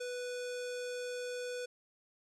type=tone with low-pass filter; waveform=square; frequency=493.9 Hz; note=B4; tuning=in tune; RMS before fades=-40 dBFS; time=0-1.66 s; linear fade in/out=10 ms; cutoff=7700 Hz; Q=1.5; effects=none